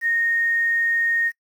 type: tone with quantisation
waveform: sine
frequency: 1853 Hz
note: A#6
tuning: 11 cents flat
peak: -18 dBFS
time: 0.01-1.32 s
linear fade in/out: 50 ms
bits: 8
effects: noise-tail reverb RT60 0.1 s tail -22 dB re dry